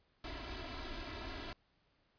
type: noise with comb filter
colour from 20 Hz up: pink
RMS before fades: -44 dBFS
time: 0.24-1.53 s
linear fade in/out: 2 ms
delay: 3 ms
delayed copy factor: +0.8
effects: pink hiss -75 dBFS RMS until 2.18 s + resampled to 11025 Hz